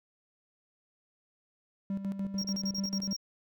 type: tone with tremolo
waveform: triangle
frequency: 196 Hz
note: G3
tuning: in tune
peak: -28 dBFS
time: 1.9-3.13 s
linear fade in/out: 2 ms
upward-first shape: square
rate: 6.8 Hz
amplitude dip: 60%
type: click train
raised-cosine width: 2 ms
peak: -37 dBFS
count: 9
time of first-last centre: 2.25-3.034 s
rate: 10.2 Hz
type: tone bursts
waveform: triangle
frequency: 5588 Hz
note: F8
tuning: in tune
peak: -32 dBFS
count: 9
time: 2.38-3.165 s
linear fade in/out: 5 ms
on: 57 ms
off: 34 ms
effects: none